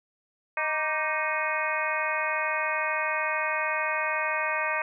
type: harmonic tone with a mistuned harmonic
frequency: 311.1 Hz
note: D#4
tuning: in tune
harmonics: 2 / 3 / 4 / 5 / 6 / 7 / 8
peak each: -33 / -33 / -33 / -33 / -33 / -33 / -33 dBFS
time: 0.57-4.82 s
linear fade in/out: 2 ms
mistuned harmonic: 4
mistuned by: -96 cents
effects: none